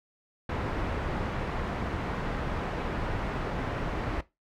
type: low-pass noise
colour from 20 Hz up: pink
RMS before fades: -32 dBFS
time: 0.49-4.21 s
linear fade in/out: 5 ms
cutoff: 1700 Hz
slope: 12 dB/octave
effects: noise-tail reverb RT60 0.2 s tail -17 dB re dry